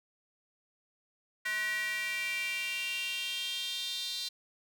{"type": "tone with high-pass filter sweep", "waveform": "square", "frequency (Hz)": 213, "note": "G#3", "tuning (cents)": 44, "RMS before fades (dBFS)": -35, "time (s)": [1.45, 4.29], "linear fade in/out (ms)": 10, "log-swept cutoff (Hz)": [1800, 4000], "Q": 5.6, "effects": []}